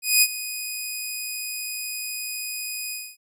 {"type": "tone with ADSR envelope", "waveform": "10% pulse", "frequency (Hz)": 2489, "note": "D#7", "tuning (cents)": 0, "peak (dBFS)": -4, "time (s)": [0.02, 3.17], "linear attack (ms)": 200, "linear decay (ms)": 50, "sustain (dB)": -16, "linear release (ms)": 250, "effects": []}